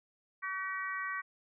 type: harmonic tone with a mistuned harmonic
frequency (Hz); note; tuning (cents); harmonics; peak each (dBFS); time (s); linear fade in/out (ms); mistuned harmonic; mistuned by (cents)
380; F#4; +46; 3 / 4 / 5 / 6; -39 / -41 / -38 / -47; 0.42-1.22; 20; 5; +16
effects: none